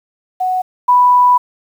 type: tone pair in turn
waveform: sine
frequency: 740 / 987.8 Hz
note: F#5 / B5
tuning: 0 / 0 cents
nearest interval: perfect fourth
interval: 500 cents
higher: second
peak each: -13 / -6 dBFS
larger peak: second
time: 0.4-0.62 / 0.88-1.38 s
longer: second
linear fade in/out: 10 ms
effects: 7-bit